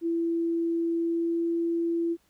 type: tone with pitch glide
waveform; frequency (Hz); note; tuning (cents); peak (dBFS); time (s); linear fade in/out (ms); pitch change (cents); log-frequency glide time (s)
sine; 334.6 to 336.5; E4 to E4; +26 to +36; -24; 0.01-2.17; 50; +10; 0.95-1.48
effects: pink hiss -67 dBFS RMS until 2.29 s